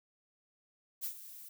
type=noise with ADSR envelope; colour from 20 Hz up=violet; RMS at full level=-36 dBFS; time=1.01-1.49 s; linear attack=34 ms; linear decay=87 ms; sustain=-14 dB; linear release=7 ms; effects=none